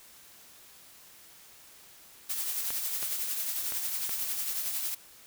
blue noise with tremolo, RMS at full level -31 dBFS, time 2.29-4.95 s, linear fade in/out 10 ms, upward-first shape triangle, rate 11 Hz, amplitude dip 45%
clicks, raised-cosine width 0.3 ms, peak -22 dBFS, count 4, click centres 2.705 / 3.028 / 3.722 / 4.094 s
effects white hiss -54 dBFS RMS until 5.26 s

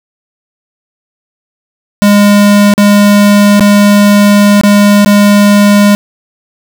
square tone with dropouts, 204.5 Hz, G#3, 26 cents flat, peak -3 dBFS, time 2.02-5.95 s, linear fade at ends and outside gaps 0 ms, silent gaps 2.738-2.779 / 3.596-3.607 / 4.612-4.635 / 5.047-5.06 s, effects none

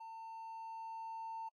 triangle tone with level ramp, 900 Hz, A5, 39 cents sharp, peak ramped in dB -45 to -38 dBFS, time 0-1.49 s, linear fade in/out 10 ms, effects tanh soft clip ceiling -38 dBFS + AAC 48 kbps

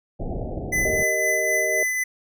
pink low-pass noise, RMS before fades -29 dBFS, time 0.19-1.04 s, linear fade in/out 20 ms, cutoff 770 Hz, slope 96 dB/octave
square tone with tremolo, 2012 Hz, B6, 32 cents sharp, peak -20 dBFS, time 0.72-2.04 s, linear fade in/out 10 ms, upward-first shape triangle, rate 3.9 Hz, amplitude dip 40%
sine chord, Eb major, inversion first, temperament just, 388.9 / 466.7 / 622.3 Hz, G4 / Bb4 / Eb5, -14 / +2 / 0 cents, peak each -30 / -30 / -25 dBFS, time 0.85-1.83 s, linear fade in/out 2 ms
effects none

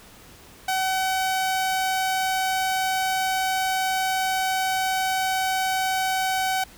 sawtooth tone, 757 Hz, F#5, 39 cents sharp, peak -18 dBFS, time 0.68-6.64 s, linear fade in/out 5 ms, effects pink hiss -48 dBFS RMS until 6.77 s

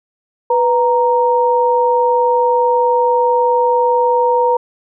sine tone pair together, 493.9 / 932.3 Hz, B4 / A#5, 0 / 0 cents, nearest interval major seventh, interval 1100 cents, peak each -13 dBFS, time 0.5-4.57 s, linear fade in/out 5 ms, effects none

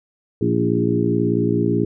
harmonic tone with a mistuned harmonic, 58.27 Hz, A#1, in tune, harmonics 2 / 3 / 4 / 5 / 6 / 7, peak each -23 / -23 / -23 / -23 / -23 / -23 dBFS, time 0.41-1.85 s, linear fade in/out 5 ms, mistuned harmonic 6, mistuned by -32 cents, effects none

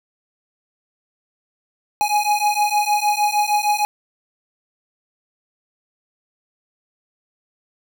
square beating tone pair, 830.6 / 837.1 Hz, G#5 / G#5, 0 / +13 cents, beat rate 6.5 Hz, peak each -20 / -20 dBFS, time 2.01-3.85 s, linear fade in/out 0 ms, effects none

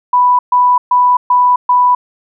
sine tone bursts, 989 Hz, B5, 2 cents sharp, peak -6 dBFS, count 5, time 0.13-1.95 s, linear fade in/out 5 ms, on 260 ms, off 130 ms, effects none

